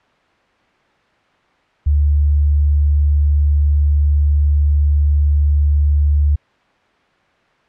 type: tone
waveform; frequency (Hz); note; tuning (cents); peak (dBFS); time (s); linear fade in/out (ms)
sine; 73.1; D2; -7; -10; 1.86-6.36; 10
effects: white hiss -55 dBFS RMS until 7.68 s + low-pass 2000 Hz 12 dB/octave